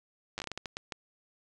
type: slowing click train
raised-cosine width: 0.2 ms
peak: -19 dBFS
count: 11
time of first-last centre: 0.38-0.922 s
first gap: 9 ms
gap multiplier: 1.37
effects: resampled to 22050 Hz